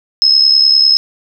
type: tone with amplitude modulation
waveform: sine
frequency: 5170 Hz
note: E8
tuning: 34 cents flat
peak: -3 dBFS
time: 0.22-0.97 s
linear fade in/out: 0 ms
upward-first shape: sine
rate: 70 Hz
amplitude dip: 65%
effects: none